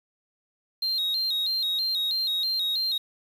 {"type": "tone with vibrato", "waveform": "triangle", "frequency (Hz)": 3969, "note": "B7", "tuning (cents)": 8, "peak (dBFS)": -22, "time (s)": [0.82, 2.98], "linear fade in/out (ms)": 5, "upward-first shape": "square", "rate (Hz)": 3.1, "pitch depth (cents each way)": 85, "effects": ["tanh soft clip ceiling -18 dBFS", "8-bit"]}